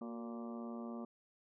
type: harmonic tone with a mistuned harmonic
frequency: 116.6 Hz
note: A#2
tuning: 1 cent sharp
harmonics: 2 / 3 / 4 / 5 / 6 / 7 / 8 / 9 / 10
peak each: -43 / -51 / -55 / -53 / -56 / -61 / -61 / -61 / -56 dBFS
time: 0.01-1.05 s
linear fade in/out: 5 ms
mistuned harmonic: 3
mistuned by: +63 cents
effects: none